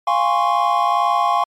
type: chord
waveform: triangle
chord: Db major seventh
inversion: first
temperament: equal with one note detuned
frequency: 698.5 / 819.6 / 1046.5 / 1108.7 Hz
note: F5 / Ab5 / C6 / Db6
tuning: 0 / -23 / 0 / 0 cents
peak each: -18 dBFS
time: 0.07-1.44 s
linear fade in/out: 5 ms
effects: MP3 64 kbps